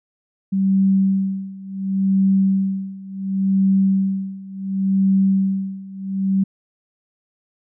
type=tone with tremolo; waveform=sine; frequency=193.1 Hz; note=G3; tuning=26 cents flat; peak=-12 dBFS; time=0.52-6.44 s; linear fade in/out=10 ms; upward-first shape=sine; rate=0.7 Hz; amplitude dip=90%; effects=none